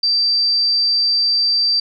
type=tone; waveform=sine; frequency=4677 Hz; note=D8; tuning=8 cents flat; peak=-13 dBFS; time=0.03-1.8 s; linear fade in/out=5 ms; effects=none